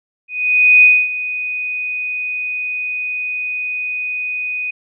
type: tone with ADSR envelope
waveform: sine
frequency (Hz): 2489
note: D#7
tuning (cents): 0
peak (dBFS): -4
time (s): 0.28-4.71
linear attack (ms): 550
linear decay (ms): 250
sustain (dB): -15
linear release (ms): 9
effects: none